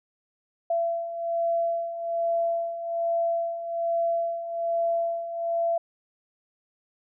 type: beating tone pair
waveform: sine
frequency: 674 / 675.2 Hz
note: E5 / E5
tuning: +38 / +41 cents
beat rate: 1.2 Hz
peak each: -31 / -25 dBFS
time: 0.7-5.78 s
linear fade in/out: 5 ms
effects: none